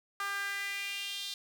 sawtooth tone with high-pass filter sweep, 399.1 Hz, G4, 31 cents sharp, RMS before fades -37 dBFS, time 0.2-1.34 s, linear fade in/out 2 ms, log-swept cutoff 1300 to 3800 Hz, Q 3.9, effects none

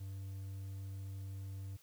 triangle tone, 96.9 Hz, G2, 20 cents flat, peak -40 dBFS, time 0-1.77 s, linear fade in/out 10 ms, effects white hiss -66 dBFS RMS until 1.82 s

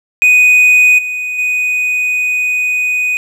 triangle tone with level steps, 2489 Hz, D#7, in tune, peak -3 / -15 / -10 dBFS, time 0.22-3.17 s, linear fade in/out 0 ms, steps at 0.98 / 1.38 s, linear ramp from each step 10 ms, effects none

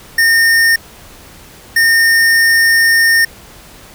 square tone pair in turn, 1826 / 1826 Hz, A#6 / A#6, -36 / -36 cents, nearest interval unison, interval 0 cents, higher neither, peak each -8 dBFS, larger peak neither, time 0.18-0.76 / 1.76-3.25 s, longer second, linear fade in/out 5 ms, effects pink hiss -38 dBFS RMS until 3.94 s

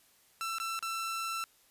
sawtooth tone with dropouts, 1338 Hz, E6, 25 cents sharp, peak -30 dBFS, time 0.41-1.44 s, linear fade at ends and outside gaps 0 ms, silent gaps 0.584-0.6 / 0.791-0.826 s, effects white hiss -65 dBFS RMS until 1.7 s + resampled to 32000 Hz

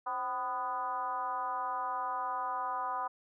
sine tone with frequency modulation, 1000 Hz, B5, 21 cents sharp, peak -32 dBFS, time 0.06-3.08 s, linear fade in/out 10 ms, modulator 237 Hz, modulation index 1.2, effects none

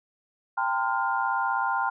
sine tone cluster, 794 / 910 / 1029 / 1410 Hz, G5 / A#5 / C6 / F6, +22 / -42 / -29 / +16 cents, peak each -29 dBFS, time 0.57-1.9 s, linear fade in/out 10 ms, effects none

